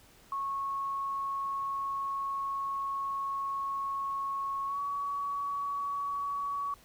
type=tone with pitch glide; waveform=sine; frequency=1100 to 1128.3 Hz; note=C#6 to C#6; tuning=-14 to +30 cents; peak=-31 dBFS; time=0.32-6.74 s; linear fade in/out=2 ms; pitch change=+44 cents; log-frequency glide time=4.67-4.77 s; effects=pink hiss -59 dBFS RMS until 6.84 s